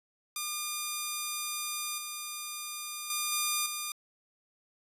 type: tone with level steps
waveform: 5% pulse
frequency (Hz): 1205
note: D6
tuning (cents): +44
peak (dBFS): -21 / -25 / -18 / -16 / -22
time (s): 0.36-3.92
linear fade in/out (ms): 2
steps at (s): 1.98 / 3.1 / 3.32 / 3.66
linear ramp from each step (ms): 2
effects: resampled to 32000 Hz